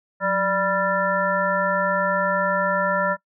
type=harmonic tone with a mistuned harmonic; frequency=196 Hz; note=G3; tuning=in tune; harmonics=1 / 3 / 5 / 7 / 9; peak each=-29 / -23 / -26 / -24 / -26 dBFS; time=0.2-3.17 s; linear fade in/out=50 ms; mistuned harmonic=1; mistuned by=-120 cents; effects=noise-tail reverb RT60 0.1 s tail -22 dB re dry